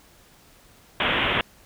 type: low-pass noise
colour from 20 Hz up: white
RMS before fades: -23 dBFS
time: 1-1.41 s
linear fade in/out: 2 ms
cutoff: 3400 Hz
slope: 96 dB/octave
effects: pink hiss -54 dBFS RMS until 1.65 s